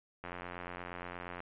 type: click train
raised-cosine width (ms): 0.5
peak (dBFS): -27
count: 104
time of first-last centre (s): 0.24-1.404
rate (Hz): 88.5
effects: resampled to 8000 Hz